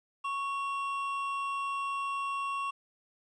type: tone pair together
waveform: triangle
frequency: 1107 / 2734 Hz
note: C#6 / F7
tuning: -3 / -37 cents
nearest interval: octave + major third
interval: 1566 cents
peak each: -30 / -38 dBFS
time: 0.24-2.71 s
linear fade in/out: 10 ms
effects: resampled to 22050 Hz + 11-bit